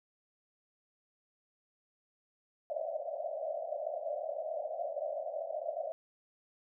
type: band-pass noise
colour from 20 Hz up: white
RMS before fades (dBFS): -38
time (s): 2.7-5.92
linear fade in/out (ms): 0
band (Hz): 570 to 680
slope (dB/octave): 96
effects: none